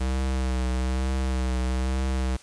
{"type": "tone with vibrato", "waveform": "square", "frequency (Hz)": 64.4, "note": "C2", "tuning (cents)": -27, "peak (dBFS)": -24, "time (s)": [0, 2.37], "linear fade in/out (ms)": 10, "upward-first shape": "triangle", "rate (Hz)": 1.1, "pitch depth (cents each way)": 37, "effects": ["white hiss -50 dBFS RMS until 2.42 s", "resampled to 22050 Hz"]}